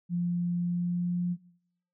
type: tone with pitch glide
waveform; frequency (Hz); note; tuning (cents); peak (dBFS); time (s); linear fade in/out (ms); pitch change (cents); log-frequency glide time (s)
sine; 174.61 to 176.54; F3 to F3; 0 to +19; -26; 0.09-1.37; 50; +19; 0.6-1.25
effects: noise-tail reverb RT60 0.7 s tail -21 dB re dry